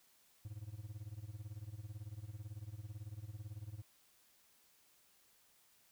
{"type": "tone with tremolo", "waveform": "triangle", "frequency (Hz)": 105.2, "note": "G#2", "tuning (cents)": 23, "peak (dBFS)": -40, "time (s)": [0.45, 3.82], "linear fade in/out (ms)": 0, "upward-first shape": "sine", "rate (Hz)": 18, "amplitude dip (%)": 90, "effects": ["white hiss -70 dBFS RMS until 5.91 s"]}